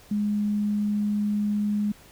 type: tone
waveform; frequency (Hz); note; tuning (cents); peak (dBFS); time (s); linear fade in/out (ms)
sine; 207.7; G#3; 0; -22; 0.11-1.92; 5
effects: pink hiss -52 dBFS RMS until 2.11 s